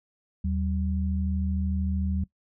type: tone pair together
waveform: sine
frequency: 77.78 / 190.96 Hz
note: D#2 / G3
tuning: 0 / -45 cents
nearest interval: octave + major third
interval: 1555 cents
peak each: -26 / -29 dBFS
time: 0.44-2.24 s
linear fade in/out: 5 ms
effects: noise-tail reverb RT60 0.1 s tail -19 dB re dry